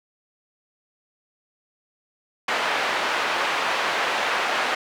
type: band-pass noise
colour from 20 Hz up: pink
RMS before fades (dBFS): -24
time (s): 2.48-4.75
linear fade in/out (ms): 5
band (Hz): 720 to 2700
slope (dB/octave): 12
effects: none